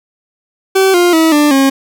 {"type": "tone with pitch steps", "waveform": "40% pulse", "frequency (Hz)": [383.6, 351.8, 322.6, 295.8, 271.2], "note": ["G4", "F4", "E4", "D4", "C#4"], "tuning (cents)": [-37, 13, -37, 13, -38], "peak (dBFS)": -6, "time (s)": [0.75, 1.7], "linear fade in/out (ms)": 10, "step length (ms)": 190, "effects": []}